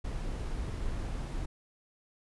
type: noise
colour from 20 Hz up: brown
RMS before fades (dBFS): -35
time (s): 0.04-1.46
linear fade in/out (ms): 10
effects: resampled to 24000 Hz